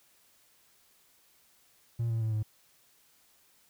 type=tone with pitch steps; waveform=triangle; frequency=116.54 / 113.55 / 110.64 / 107.8 Hz; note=A#2 / A#2 / A2 / A2; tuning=0 / -45 / +10 / -35 cents; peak=-25 dBFS; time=1.99-2.43 s; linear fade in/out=10 ms; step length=110 ms; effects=tanh soft clip ceiling -22 dBFS + white hiss -65 dBFS RMS until 3.69 s